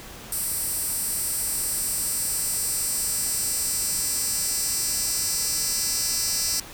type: tone with high-pass filter sweep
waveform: 10% pulse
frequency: 335.7 Hz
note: E4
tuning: 32 cents sharp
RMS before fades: -26 dBFS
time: 0.32-6.6 s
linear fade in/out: 2 ms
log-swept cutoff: 9700 to 6300 Hz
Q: 2
effects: pink hiss -41 dBFS RMS until 6.73 s